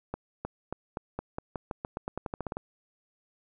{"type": "accelerating click train", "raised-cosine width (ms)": 1, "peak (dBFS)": -19, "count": 18, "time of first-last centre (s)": [0.14, 2.569], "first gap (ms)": 310, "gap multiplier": 0.89, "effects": []}